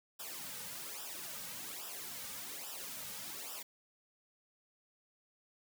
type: noise with flanger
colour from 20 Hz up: white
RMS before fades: -45 dBFS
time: 0.19-3.63 s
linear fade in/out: 10 ms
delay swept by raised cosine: 0.46 to 2.96 ms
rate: 1.2 Hz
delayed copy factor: -0.8
effects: none